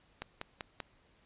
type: click train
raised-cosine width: 0.3 ms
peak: -22 dBFS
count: 4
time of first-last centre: 0.22-0.803 s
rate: 5.15 Hz
effects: pink hiss -67 dBFS RMS until 1.25 s + resampled to 8000 Hz